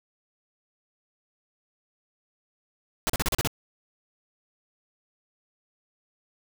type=noise bursts; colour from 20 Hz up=pink; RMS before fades=-25 dBFS; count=7; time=3.07-3.474 s; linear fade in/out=0 ms; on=26 ms; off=37 ms; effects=none